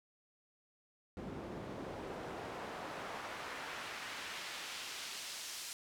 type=noise with band-pass filter sweep; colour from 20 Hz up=pink; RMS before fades=-45 dBFS; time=1.17-5.73 s; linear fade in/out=0 ms; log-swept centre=260 to 6400 Hz; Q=0.76; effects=none